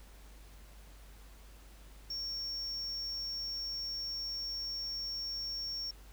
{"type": "tone", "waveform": "triangle", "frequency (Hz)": 5500, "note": "F8", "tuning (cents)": -27, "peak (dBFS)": -35, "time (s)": [2.1, 5.91], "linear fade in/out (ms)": 5, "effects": ["added 50 Hz sine -52 dBFS peak until 6.12 s", "pink hiss -60 dBFS RMS until 6.12 s"]}